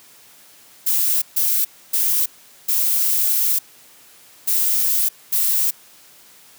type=noise bursts at uneven times; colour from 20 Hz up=violet; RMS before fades=-18 dBFS; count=6; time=0.86-1.22 / 1.36-1.65 / 1.93-2.26 / 2.68-3.59 / 4.47-5.09 / 5.32-5.71 s; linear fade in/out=10 ms; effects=white hiss -48 dBFS RMS until 6.58 s + high-pass 100 Hz 12 dB/octave